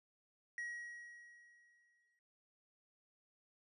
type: tone with exponential decay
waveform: triangle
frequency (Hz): 1903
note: A#6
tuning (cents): +35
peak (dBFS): -38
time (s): 0.58-2.19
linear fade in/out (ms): 1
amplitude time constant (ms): 350
effects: resampled to 24000 Hz